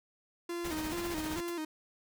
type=tone with vibrato; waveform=45% pulse; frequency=327.3 Hz; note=E4; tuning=12 cents flat; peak=-35 dBFS; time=0.49-1.65 s; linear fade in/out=5 ms; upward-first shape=square; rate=2.3 Hz; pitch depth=89 cents each way
type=noise with tremolo; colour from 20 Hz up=pink; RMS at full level=-39 dBFS; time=0.64-1.41 s; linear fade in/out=10 ms; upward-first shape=sine; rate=15 Hz; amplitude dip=50%
type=noise with exponential decay; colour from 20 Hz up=white; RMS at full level=-40 dBFS; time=1.48-1.57 s; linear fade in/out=2 ms; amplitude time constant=18 ms
effects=none